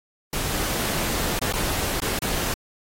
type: noise with dropouts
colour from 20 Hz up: pink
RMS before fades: -26 dBFS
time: 0.33-2.54 s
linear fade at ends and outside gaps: 2 ms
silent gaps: 1.392-1.415 / 1.526-1.536 / 2.001-2.019 / 2.19-2.22 s
effects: AAC 48 kbps